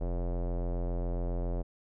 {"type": "tone with low-pass filter", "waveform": "square", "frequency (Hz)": 43.65, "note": "F1", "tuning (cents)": 0, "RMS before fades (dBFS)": -32, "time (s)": [0, 1.63], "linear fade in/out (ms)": 20, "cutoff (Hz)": 590, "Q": 2.3, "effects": []}